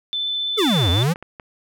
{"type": "tone with vibrato", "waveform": "sine", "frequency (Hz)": 3520, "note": "A7", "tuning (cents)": 0, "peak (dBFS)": -21, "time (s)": [0.13, 1.03], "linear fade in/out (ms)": 0, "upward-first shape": "triangle", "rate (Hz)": 15, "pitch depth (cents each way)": 10}
{"type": "exponential two-way sweep", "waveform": "square", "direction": "down then up", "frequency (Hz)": [466.2, 82.41, 184.3], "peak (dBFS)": -17, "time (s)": [0.57, 1.14], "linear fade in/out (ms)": 20, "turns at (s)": 0.9}
{"type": "clicks", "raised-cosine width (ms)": 0.5, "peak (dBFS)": -21, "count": 5, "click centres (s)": [0.855, 0.97, 1.159, 1.226, 1.398]}
{"effects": []}